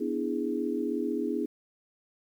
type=chord; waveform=sine; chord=E dominant seventh; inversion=second; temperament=equal; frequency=246.9 / 293.7 / 329.6 / 415.3 Hz; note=B3 / D4 / E4 / G#4; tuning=0 / 0 / 0 / 0 cents; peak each=-33 dBFS; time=0-1.46 s; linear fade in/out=10 ms; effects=10-bit